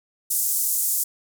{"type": "band-pass noise", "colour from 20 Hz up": "white", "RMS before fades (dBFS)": -23, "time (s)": [0.3, 1.04], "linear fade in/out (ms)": 10, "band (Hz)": [7000, 16000], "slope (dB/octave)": 24, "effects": []}